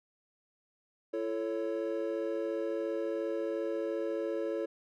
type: chord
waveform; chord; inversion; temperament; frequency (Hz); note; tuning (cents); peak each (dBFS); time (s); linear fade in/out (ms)
triangle; A major; second; equal with one note detuned; 337.1 / 440 / 554.4; E4 / A4 / C#5; +39 / 0 / 0; -34; 1.13-4.66; 10
effects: none

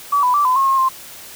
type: tone with pitch steps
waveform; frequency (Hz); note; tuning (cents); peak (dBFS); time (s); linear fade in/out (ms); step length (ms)
sine; 1144 / 995 / 1164 / 1014 / 1081 / 1074 / 1051; D6 / B5 / D6 / B5 / C#6 / C6 / C6; -46 / +13 / -16 / +45 / -44 / +45 / +7; -12; 0.12-0.89; 10; 110
effects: white hiss -37 dBFS RMS until 1.35 s

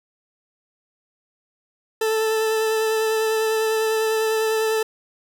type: tone with vibrato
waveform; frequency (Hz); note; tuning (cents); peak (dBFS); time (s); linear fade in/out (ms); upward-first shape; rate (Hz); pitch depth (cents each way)
40% pulse; 440; A4; 0; -18; 2.01-4.83; 5; triangle; 10; 17
effects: none

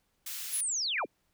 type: high-pass noise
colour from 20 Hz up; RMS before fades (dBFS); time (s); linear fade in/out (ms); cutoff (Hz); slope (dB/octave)
white; -39; 0.26-0.61; 5; 2000; 12
type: linear sweep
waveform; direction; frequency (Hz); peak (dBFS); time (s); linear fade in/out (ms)
sine; down; 11420 to 130; -29; 0.52-1.06; 20
type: tone with exponential decay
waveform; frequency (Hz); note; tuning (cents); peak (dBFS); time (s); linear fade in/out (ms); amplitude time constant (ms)
sine; 2388; D7; +28; -28; 0.98-1.07; 1; 18
effects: pink hiss -75 dBFS RMS until 1.33 s

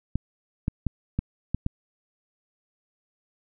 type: clicks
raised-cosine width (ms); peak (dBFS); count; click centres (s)
5; -12; 6; 0.156 / 0.681 / 0.867 / 1.19 / 1.546 / 1.664
effects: none

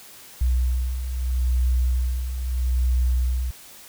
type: beating tone pair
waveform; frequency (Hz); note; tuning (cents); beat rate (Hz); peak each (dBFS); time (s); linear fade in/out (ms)
sine; 61.74 / 62.52; B1 / B1; 0 / +22; 0.78; -27 / -20; 0.41-3.51; 5
effects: white hiss -45 dBFS RMS until 3.88 s

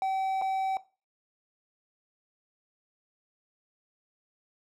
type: tone with dropouts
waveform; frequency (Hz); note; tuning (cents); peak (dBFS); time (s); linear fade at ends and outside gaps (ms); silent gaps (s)
triangle; 767; G5; -38; -24; 0.02-0.77; 1; 0.415-0.42
effects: noise-tail reverb RT60 0.3 s tail -17 dB re dry

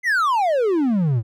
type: exponential sweep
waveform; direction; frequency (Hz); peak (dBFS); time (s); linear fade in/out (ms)
triangle; down; 2093 to 103.83; -14; 0.03-1.23; 50
effects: none

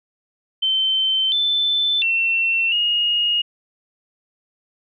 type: tone with pitch steps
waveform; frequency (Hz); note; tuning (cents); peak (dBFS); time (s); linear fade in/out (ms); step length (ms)
sine; 3090 / 3525 / 2703 / 2866; G7 / A7 / E7 / F7; -26 / +2 / +43 / +44; -16; 0.62-3.42; 10; 700
effects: none

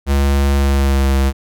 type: tone with pitch glide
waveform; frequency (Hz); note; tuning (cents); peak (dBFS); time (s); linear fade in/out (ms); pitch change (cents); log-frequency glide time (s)
square; 69.6 to 67.66; C#2 to C#2; +8 to -41; -12; 0.06-1.33; 50; -49; 0.56-1.11
effects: none

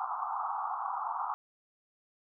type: band-pass noise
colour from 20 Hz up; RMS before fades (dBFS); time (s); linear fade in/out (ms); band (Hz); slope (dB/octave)
pink; -35; 0-1.34; 0; 750 to 1300; 96
effects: none

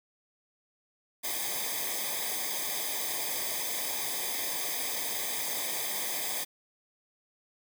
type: noise with comb filter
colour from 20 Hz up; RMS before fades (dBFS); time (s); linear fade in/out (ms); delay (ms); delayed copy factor
white; -33; 1.23-6.45; 20; 0.71; -0.9
effects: none

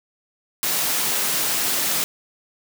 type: high-pass noise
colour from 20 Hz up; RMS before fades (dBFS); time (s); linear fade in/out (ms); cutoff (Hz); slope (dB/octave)
white; -22; 0.63-2.04; 0; 120; 96
effects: none

